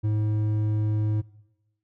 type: tone with hard clipping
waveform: sine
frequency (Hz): 106.8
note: G#2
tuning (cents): +49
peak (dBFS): -23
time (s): 0.03-1.22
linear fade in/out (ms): 20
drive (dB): 6
effects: noise-tail reverb RT60 1.0 s tail -21 dB re dry